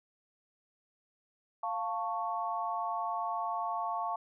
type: chord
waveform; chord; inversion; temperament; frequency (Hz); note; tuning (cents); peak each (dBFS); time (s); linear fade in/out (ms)
sine; F augmented; none; equal with one note detuned; 698.5 / 888.7 / 1108.7; F5 / A5 / C#6; 0 / +17 / 0; -36 / -36 / -36; 1.63-4.16; 5
effects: none